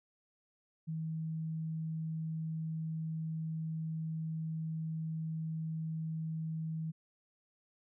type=tone; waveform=sine; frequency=160 Hz; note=D#3; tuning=49 cents sharp; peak=-35 dBFS; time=0.87-6.92 s; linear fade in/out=20 ms; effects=none